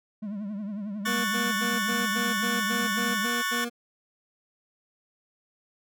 triangle tone with vibrato, 205.5 Hz, G#3, 18 cents flat, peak -29 dBFS, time 0.22-3.26 s, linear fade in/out 10 ms, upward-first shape triangle, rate 11 Hz, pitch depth 120 cents each way
sawtooth chord, F# minor, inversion second, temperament just, 1110 / 1480 / 1776 Hz, C#6 / F#6 / A6, +2 / 0 / +16 cents, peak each -27 dBFS, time 1.05-3.65 s, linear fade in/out 10 ms
25% pulse tone bursts, 238 Hz, A#3, 36 cents sharp, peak -27 dBFS, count 10, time 1.06-3.698 s, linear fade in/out 20 ms, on 190 ms, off 82 ms
effects none

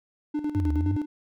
triangle tone with tremolo, 298.5 Hz, D4, 28 cents sharp, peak -22 dBFS, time 0.34-1.06 s, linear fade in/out 10 ms, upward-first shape square, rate 9.6 Hz, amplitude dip 65%
sine exponential two-way sweep, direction down then up, 102.8 to 73.1 to 102.8 Hz, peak -23 dBFS, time 0.55-0.97 s, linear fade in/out 10 ms, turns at 0.72 s
effects none

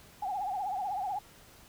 sine tone with vibrato, 784 Hz, G5, in tune, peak -31 dBFS, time 0.22-1.19 s, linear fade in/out 5 ms, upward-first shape triangle, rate 16 Hz, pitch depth 150 cents each way, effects pink hiss -56 dBFS RMS until 1.68 s

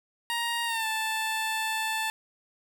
15% pulse tone with pitch glide, 938 to 880.3 Hz, A#5 to A5, +11 to +1 cents, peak -21 dBFS, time 0.3-2.1 s, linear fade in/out 0 ms, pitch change -110 cents, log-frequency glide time 0.65-0.86 s, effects none

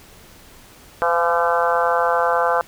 harmonic tone with a mistuned harmonic, 169.9 Hz, F3, 47 cents flat, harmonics 3 / 4 / 5 / 6 / 7 / 8 / 9, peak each -21 / -22 / -23 / -24 / -24 / -25 / -26 dBFS, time 1.02-2.61 s, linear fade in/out 0 ms, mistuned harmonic 4, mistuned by +21 cents, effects pink hiss -46 dBFS RMS until 2.67 s

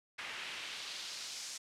pink noise with band-pass filter sweep, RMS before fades -44 dBFS, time 0.18-1.58 s, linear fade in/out 10 ms, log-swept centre 2100 to 6300 Hz, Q 1.5, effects low-pass 11000 Hz 12 dB/octave

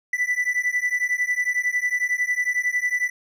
triangle beating tone pair, 1975.5 / 1986.5 Hz, B6 / B6, 0 / +10 cents, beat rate 11 Hz, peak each -22 dBFS, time 0.13-3.1 s, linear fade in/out 5 ms, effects none

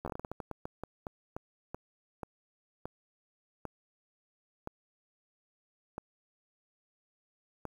slowing click train, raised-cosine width 1 ms, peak -24 dBFS, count 22, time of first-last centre 0.05-7.653 s, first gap 12 ms, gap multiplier 1.28, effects 9-bit

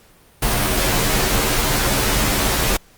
pink noise with comb filter, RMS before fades -18 dBFS, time 0.42-2.77 s, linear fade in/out 5 ms, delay 12 ms, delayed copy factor -0.9, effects pink hiss -51 dBFS RMS until 2.97 s + Opus 48 kbps

